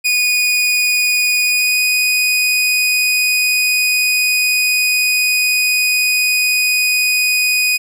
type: tone with pitch glide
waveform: sawtooth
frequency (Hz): 2470 to 2486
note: D#7 to D#7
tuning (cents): -13 to -2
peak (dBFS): -9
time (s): 0.04-7.78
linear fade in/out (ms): 20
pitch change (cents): +11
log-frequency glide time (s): 1.43-1.81
effects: none